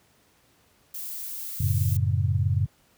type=noise; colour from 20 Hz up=violet; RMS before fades=-35 dBFS; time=0.94-1.97 s; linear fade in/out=5 ms
type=chord; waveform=sine; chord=F# minor; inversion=none; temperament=just; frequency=92.5 / 111 / 138.75 Hz; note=F#2 / A2 / C#3; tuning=0 / +16 / +2 cents; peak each=-23 / -25 / -27 dBFS; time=1.6-2.66 s; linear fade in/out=5 ms
effects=pink hiss -62 dBFS RMS until 2.97 s + high-pass 60 Hz 12 dB/octave